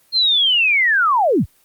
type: linear sweep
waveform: sine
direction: down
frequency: 4251 to 41.2 Hz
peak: -12 dBFS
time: 0.12-1.46 s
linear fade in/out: 50 ms
effects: white hiss -56 dBFS RMS until 1.64 s + Opus 24 kbps